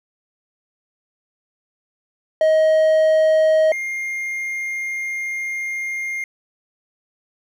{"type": "tone pair in turn", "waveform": "triangle", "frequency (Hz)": [630, 2119], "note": ["D#5", "C7"], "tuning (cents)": [21, 21], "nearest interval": "octave + major sixth", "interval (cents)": 2100, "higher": "second", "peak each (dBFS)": [-10, -21], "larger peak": "first", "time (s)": [[2.41, 3.72], [3.72, 6.24]], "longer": "second", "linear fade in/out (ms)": 2, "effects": []}